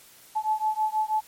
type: beating tone pair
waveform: sine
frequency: 861 / 867.2 Hz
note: A5 / A5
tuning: -38 / -25 cents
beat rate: 6.2 Hz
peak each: -26 dBFS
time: 0.35-1.21 s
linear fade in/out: 20 ms
effects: white hiss -52 dBFS RMS until 1.27 s + MP3 64 kbps